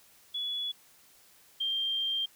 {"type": "tone pair in turn", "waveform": "sine", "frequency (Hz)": [3400, 3177], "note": ["G#7", "G7"], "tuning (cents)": [40, 23], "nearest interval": "minor second", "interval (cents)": 117, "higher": "first", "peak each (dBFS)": [-31, -28], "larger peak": "second", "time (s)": [[0.34, 0.72], [1.6, 2.26]], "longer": "second", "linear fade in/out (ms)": 10, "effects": ["white hiss -60 dBFS RMS until 2.35 s"]}